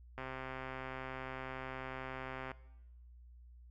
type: click train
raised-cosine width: 0.5 ms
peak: -28 dBFS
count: 307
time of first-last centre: 0.18-2.516 s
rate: 131 Hz
effects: noise-tail reverb RT60 0.9 s tail -18 dB re dry + added 60 Hz sine -54 dBFS peak until 3.7 s

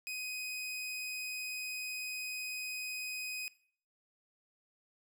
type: tone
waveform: sawtooth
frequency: 2506 Hz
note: D#7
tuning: 12 cents sharp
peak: -35 dBFS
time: 0.07-3.48 s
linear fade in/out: 0 ms
effects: noise-tail reverb RT60 0.5 s tail -18 dB re dry

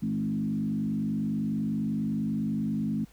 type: tone with frequency modulation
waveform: sine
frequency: 215.2 Hz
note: A3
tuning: 38 cents flat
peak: -26 dBFS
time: 0.02-3.05 s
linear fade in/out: 10 ms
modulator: 50.1 Hz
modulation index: 1.1
effects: added 50 Hz sine -56 dBFS peak until 3.12 s + pink hiss -60 dBFS RMS until 3.12 s

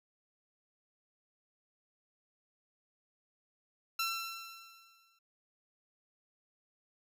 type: tone with exponential decay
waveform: 15% pulse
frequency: 1348 Hz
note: E6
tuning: 38 cents sharp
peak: -24 dBFS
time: 3.99-5.19 s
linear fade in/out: 5 ms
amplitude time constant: 260 ms
effects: none

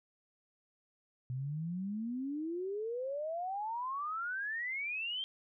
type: exponential sweep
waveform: sine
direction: up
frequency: 123.47 to 3200 Hz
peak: -35 dBFS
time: 1.3-5.24 s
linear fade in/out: 0 ms
effects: none

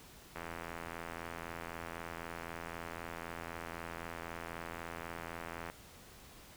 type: click train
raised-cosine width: 0.5 ms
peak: -27 dBFS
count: 449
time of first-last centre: 0.36-5.7 s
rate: 83.9 Hz
effects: pink hiss -56 dBFS RMS until 6.56 s

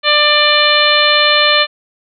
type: harmonic tone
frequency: 594 Hz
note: D5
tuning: 20 cents sharp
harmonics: 1 / 2 / 3 / 4 / 5 / 6 / 7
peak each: -16 / -16 / -16 / -16 / -16 / -16 / -16 dBFS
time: 0.03-1.67 s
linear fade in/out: 50 ms
effects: none

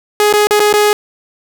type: tone with dropouts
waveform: sawtooth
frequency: 417.8 Hz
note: G#4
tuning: 10 cents sharp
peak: -4 dBFS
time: 0.2-0.93 s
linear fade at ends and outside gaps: 1 ms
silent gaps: 0.327-0.337 / 0.471-0.508 / 0.596-0.601 / 0.728-0.738 s
effects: none

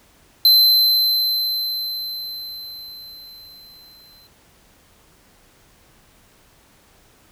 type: tone with exponential decay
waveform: square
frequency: 4078 Hz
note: C8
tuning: 45 cents flat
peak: -9 dBFS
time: 0.45-4.27 s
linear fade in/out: 2 ms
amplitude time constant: 830 ms
effects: pink hiss -54 dBFS RMS until 7.31 s

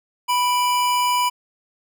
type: tone pair together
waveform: square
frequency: 986.6 / 2348 Hz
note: B5 / D7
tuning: -2 / -1 cents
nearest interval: octave + minor third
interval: 1501 cents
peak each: -18 / -29 dBFS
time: 0.28-1.3 s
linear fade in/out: 20 ms
effects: none

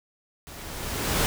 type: noise with level ramp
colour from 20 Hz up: pink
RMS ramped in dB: -43 to -22 dBFS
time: 0.47-1.26 s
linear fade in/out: 0 ms
effects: none

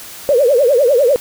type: tone with vibrato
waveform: sine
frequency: 524 Hz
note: C5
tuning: 2 cents sharp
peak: -8 dBFS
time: 0.29-1.16 s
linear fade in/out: 0 ms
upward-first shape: triangle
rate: 10 Hz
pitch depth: 270 cents each way
effects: white hiss -33 dBFS RMS until 1.2 s

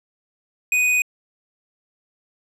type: tone with hard clipping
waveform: sine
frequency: 2489 Hz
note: D#7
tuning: in tune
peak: -17 dBFS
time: 0.72-1.02 s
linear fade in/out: 2 ms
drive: 13 dB
effects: low-pass 12000 Hz 12 dB/octave

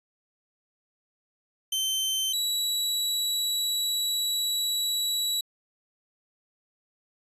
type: tone pair in turn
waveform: sawtooth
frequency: 3096 / 3912 Hz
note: G7 / B7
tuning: -22 / -17 cents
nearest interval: major third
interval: 405 cents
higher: second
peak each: -22 dBFS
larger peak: neither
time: 1.72-2.33 / 2.33-5.41 s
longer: second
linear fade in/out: 5 ms
effects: resampled to 32000 Hz

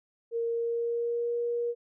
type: tone with pitch glide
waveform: sine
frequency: 464 to 474.6 Hz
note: A#4 to A#4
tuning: -8 to +31 cents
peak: -27 dBFS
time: 0.31-1.75 s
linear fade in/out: 50 ms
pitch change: +39 cents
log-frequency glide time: 0.47-1.37 s
effects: none

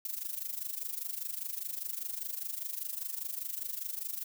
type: noise with amplitude modulation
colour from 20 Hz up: violet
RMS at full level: -35 dBFS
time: 0.05-4.24 s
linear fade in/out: 2 ms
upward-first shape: sine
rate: 25 Hz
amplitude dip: 80%
effects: none

